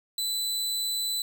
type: tone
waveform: sawtooth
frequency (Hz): 3996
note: B7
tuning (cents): +20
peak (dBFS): -24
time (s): 0.18-1.22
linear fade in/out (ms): 2
effects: none